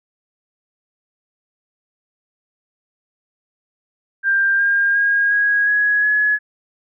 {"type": "tone with pitch steps", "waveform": "sine", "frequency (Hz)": [1589, 1609.3, 1629.9, 1650.7, 1671.9, 1693.2], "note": ["G6", "G6", "G#6", "G#6", "G#6", "G#6"], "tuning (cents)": [23, 45, -33, -11, 11, 33], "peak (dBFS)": -13, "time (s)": [4.23, 6.39], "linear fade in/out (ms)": 50, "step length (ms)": 360, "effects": []}